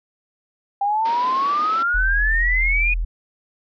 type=exponential sweep; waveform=sine; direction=up; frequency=792 to 2489 Hz; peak=-17 dBFS; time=0.81-2.94 s; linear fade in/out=5 ms
type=band-pass noise; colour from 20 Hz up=pink; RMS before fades=-35 dBFS; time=1.05-1.83 s; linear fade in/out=5 ms; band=220 to 5000 Hz; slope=48 dB/octave
type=tone; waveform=sine; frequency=41.51 Hz; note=E1; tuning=13 cents sharp; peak=-19 dBFS; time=1.94-3.05 s; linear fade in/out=10 ms
effects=none